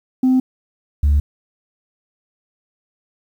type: tone pair in turn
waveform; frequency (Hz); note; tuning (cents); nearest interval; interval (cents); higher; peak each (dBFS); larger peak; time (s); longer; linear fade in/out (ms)
sine; 257.8 / 72.34; C4 / D2; -26 / -26; octave + minor seventh; 2200; first; -9; neither; 0.23-0.4 / 1.03-1.2; neither; 5
effects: tanh soft clip ceiling -9 dBFS + 8-bit